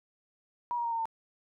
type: tone with pitch steps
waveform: sine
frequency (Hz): 962 / 946.6 / 931.4 / 916.4 / 901.7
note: B5 / A#5 / A#5 / A#5 / A5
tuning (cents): -46 / +26 / -2 / -30 / +42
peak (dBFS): -29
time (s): 0.71-1.055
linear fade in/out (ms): 0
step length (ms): 69
effects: none